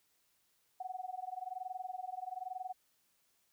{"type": "tone with amplitude modulation", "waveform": "sine", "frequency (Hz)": 743, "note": "F#5", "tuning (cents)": 7, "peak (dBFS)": -36, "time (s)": [0.8, 2.73], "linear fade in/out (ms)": 5, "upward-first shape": "sine", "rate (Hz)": 21.1, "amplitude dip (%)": 95, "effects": ["white hiss -75 dBFS RMS until 3.52 s"]}